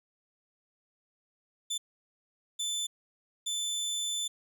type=tone bursts at uneven times; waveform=25% pulse; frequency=3520 Hz; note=A7; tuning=in tune; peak=-27 dBFS; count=3; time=1.7-1.78 / 2.59-2.87 / 3.46-4.28 s; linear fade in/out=10 ms; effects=none